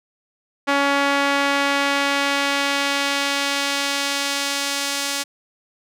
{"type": "tone with band-pass filter sweep", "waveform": "sawtooth", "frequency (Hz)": 280.8, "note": "C#4", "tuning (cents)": 22, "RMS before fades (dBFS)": -21, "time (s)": [0.67, 5.24], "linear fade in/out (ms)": 20, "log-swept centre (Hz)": [1500, 6200], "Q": 0.72, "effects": []}